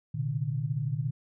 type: tone cluster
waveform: sine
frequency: 118.4 / 132.3 / 149.8 Hz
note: A#2 / C3 / D3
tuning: +27 / +20 / +35 cents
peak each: -32 / -34 / -31 dBFS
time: 0.14-1.11 s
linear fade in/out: 10 ms
effects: none